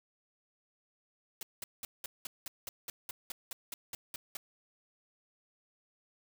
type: noise bursts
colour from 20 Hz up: white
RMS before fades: -41 dBFS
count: 15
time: 1.41-4.37 s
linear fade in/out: 2 ms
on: 20 ms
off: 190 ms
effects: none